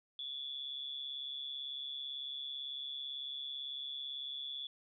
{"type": "tone with amplitude modulation", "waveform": "sine", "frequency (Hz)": 3429, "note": "A7", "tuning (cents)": -45, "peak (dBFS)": -37, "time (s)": [0.19, 4.67], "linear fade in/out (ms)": 2, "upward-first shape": "sine", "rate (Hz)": 138, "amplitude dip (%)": 65, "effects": []}